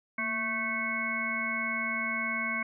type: harmonic tone with a mistuned harmonic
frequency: 220 Hz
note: A3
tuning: in tune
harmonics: 1 / 3 / 5 / 7 / 9 / 10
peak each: -38 / -43 / -37 / -37 / -42 / -31 dBFS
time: 0.18-2.63 s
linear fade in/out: 5 ms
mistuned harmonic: 1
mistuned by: +74 cents
effects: none